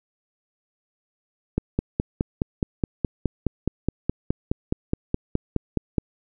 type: click train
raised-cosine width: 3 ms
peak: -8 dBFS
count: 22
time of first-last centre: 1.58-5.983 s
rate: 4.77 Hz
effects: none

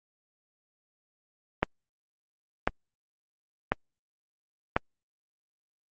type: click train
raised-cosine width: 0.5 ms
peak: -7 dBFS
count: 4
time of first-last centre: 1.63-4.765 s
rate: 0.957 Hz
effects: Opus 32 kbps

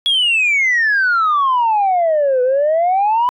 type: exponential two-way sweep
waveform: sine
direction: down then up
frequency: 3376 to 493.9 to 1003 Hz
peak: -10 dBFS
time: 0.06-3.29 s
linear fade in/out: 0 ms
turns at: 2.42 s
effects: tanh soft clip ceiling -9 dBFS

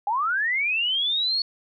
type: linear sweep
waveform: sine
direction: up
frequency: 784 to 4419 Hz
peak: -21 dBFS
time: 0.07-1.42 s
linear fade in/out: 2 ms
effects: none

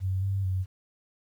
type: tone with pitch steps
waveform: sine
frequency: 94.4 / 97.5 / 93.5 Hz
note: F#2 / G2 / F#2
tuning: +35 / -9 / +19 cents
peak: -25 dBFS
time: 0-0.66 s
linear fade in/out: 50 ms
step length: 220 ms
effects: 10-bit

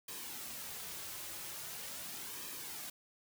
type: noise with flanger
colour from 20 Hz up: white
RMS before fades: -45 dBFS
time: 0.08-2.9 s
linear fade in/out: 5 ms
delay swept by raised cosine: 1.4 to 4.4 ms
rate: 0.42 Hz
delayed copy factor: -0.5
effects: none

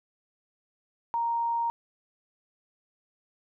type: tone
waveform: sine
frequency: 932.3 Hz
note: A#5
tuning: in tune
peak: -25 dBFS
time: 1.14-1.7 s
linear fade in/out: 0 ms
effects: none

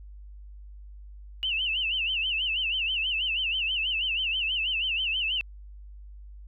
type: tone with vibrato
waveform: sine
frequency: 2840 Hz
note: F7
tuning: 28 cents sharp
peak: -25 dBFS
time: 1.43-5.41 s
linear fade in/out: 0 ms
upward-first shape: sine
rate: 6.2 Hz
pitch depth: 160 cents each way
effects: added 50 Hz sine -42 dBFS peak until 6.47 s

